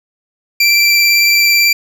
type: tone with vibrato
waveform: 25% pulse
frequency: 2349 Hz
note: D7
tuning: in tune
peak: -4 dBFS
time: 0.6-1.73 s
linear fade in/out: 5 ms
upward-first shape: sine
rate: 18 Hz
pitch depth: 15 cents each way
effects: none